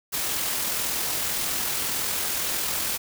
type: noise with amplitude modulation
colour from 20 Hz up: white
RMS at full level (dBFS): -26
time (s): 0.12-2.98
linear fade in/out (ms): 20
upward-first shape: sine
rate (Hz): 41.8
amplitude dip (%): 25
effects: none